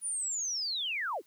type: linear sweep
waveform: sine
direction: down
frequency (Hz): 9780 to 263.3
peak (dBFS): -31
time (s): 0.01-1.22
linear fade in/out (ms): 50
effects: white hiss -67 dBFS RMS until 1.26 s